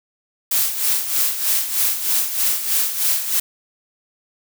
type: noise with tremolo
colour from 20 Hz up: blue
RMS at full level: -17 dBFS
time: 0.51-3.4 s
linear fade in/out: 5 ms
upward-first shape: sine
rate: 3.2 Hz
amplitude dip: 65%
effects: none